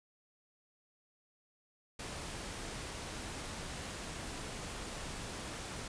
pink noise, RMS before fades -43 dBFS, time 1.99-5.88 s, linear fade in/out 5 ms, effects resampled to 22050 Hz

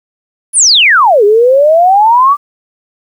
sine exponential two-way sweep, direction down then up, 10548 to 400 to 1188 Hz, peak -3 dBFS, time 0.53-2.37 s, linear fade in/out 50 ms, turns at 1.24 s, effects 7-bit

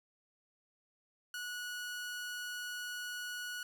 sawtooth tone, 1464 Hz, F#6, 19 cents flat, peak -36 dBFS, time 1.34-3.63 s, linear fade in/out 2 ms, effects none

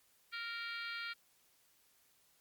harmonic tone, 464.6 Hz, A#4, 6 cents flat, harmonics 3 / 4 / 5 / 6 / 7 / 8 / 9 / 10, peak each -44 / -49 / -46 / -53 / -51 / -55 / -51 / -56 dBFS, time 0.32-1.14 s, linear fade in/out 20 ms, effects white hiss -71 dBFS RMS until 2.4 s + Opus 48 kbps

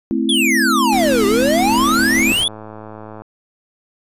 sine chord, A minor, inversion none, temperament equal, 220 / 261.6 / 329.6 Hz, A3 / C4 / E4, 0 / 0 / 0 cents, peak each -20 / -19 / -20 dBFS, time 0.11-2.32 s, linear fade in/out 0 ms
square exponential two-way sweep, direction down then up, 3520 to 388 to 3520 Hz, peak -15 dBFS, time 0.29-2.48 s, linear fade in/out 2 ms, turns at 1.26 s
pink noise, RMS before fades -29 dBFS, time 0.92-2.44 s, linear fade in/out 5 ms
click train, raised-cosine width 1 ms, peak -20 dBFS, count 177, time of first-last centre 1.59-3.22 s, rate 108 Hz
effects resampled to 32000 Hz

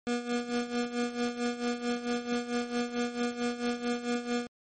25% pulse tone with tremolo, 240.9 Hz, B3, 43 cents flat, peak -23 dBFS, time 0.07-4.47 s, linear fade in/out 0 ms, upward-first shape sine, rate 4.5 Hz, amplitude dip 75%, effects MP3 32 kbps

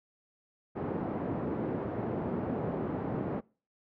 white band-pass noise, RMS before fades -34 dBFS, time 0.75-3.41 s, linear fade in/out 20 ms, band 120 to 420 Hz, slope 12 dB/octave, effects noise-tail reverb RT60 0.4 s tail -25 dB re dry + low-pass 2000 Hz 12 dB/octave

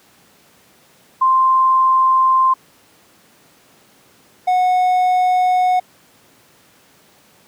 sine / triangle tone pair in turn, 1046.5 / 732.5 Hz, C6 / F#5, 0 / -18 cents, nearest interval tritone, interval 618 cents, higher first, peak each -10 dBFS, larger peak neither, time 1.21-2.54 / 4.47-5.8 s, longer neither, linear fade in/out 10 ms, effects pink hiss -51 dBFS RMS until 7.47 s + high-pass 150 Hz 12 dB/octave

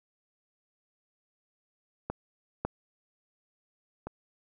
clicks, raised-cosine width 1 ms, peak -18 / -15 / -23 dBFS, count 3, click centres 2.1 / 2.65 / 4.07 s, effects none

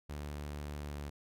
sawtooth tone with pitch glide, 73.42 to 72.62 Hz, D2 to D2, 0 to -19 cents, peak -36 dBFS, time 0.09-1.1 s, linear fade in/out 10 ms, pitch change -19 cents, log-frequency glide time 0.79-0.96 s, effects none

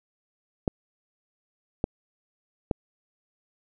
clicks, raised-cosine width 2 ms, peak -10 dBFS, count 3, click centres 0.678 / 1.841 / 2.712 s, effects none

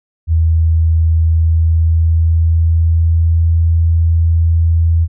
sine tone with pitch glide, 81.2 to 82.71 Hz, E2 to E2, -26 to +6 cents, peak -8 dBFS, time 0.27-5.08 s, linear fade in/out 50 ms, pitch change +32 cents, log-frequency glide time 1.21-3.52 s, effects none

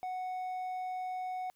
sine tone with hard clipping, 739 Hz, F#5, 2 cents flat, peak -36 dBFS, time 0.03-1.5 s, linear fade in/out 0 ms, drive 3 dB, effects white hiss -75 dBFS RMS until 1.55 s

